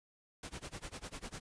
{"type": "noise with tremolo", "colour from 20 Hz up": "pink", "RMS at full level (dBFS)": -43, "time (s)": [0.43, 1.4], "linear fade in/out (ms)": 2, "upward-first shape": "sine", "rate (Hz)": 10, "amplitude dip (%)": 95, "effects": ["resampled to 22050 Hz"]}